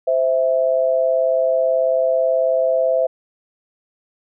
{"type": "tone pair together", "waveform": "sine", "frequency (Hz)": [518.7, 657], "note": ["C5", "E5"], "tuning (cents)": [-15, -6], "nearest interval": "major third", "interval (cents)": 409, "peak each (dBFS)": -17, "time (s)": [0.07, 3.07], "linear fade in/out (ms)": 10, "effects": []}